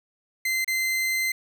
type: tone with dropouts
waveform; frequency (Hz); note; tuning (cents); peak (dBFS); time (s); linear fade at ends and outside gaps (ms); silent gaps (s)
40% pulse; 2070; C7; -19; -22; 0.45-1.32; 5; 0.646-0.677
effects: none